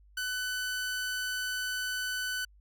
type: tone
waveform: sawtooth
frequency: 1500 Hz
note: F#6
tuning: 23 cents sharp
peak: -28 dBFS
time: 0.17-2.45 s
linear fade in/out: 5 ms
effects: added 50 Hz sine -56 dBFS peak until 2.6 s